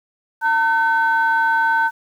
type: tone pair together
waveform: sine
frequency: 906 / 1523.7 Hz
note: A#5 / G6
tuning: -50 / -50 cents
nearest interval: major sixth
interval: 900 cents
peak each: -16 dBFS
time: 0.41-1.91 s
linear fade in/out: 50 ms
effects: tanh soft clip ceiling -8 dBFS + 8-bit